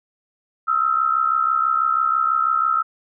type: tone pair together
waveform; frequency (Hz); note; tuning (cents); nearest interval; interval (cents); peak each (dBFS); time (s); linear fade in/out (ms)
sine; 1278.9 / 1345; D#6 / E6; +47 / +34; minor second; 87; -19; 0.67-2.83; 20
effects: none